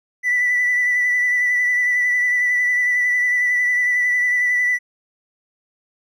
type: tone with vibrato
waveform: triangle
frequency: 1975.5 Hz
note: B6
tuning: in tune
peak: -12 dBFS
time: 0.23-4.79 s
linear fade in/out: 50 ms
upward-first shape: sine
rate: 11 Hz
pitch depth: 21 cents each way
effects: tanh soft clip ceiling -12 dBFS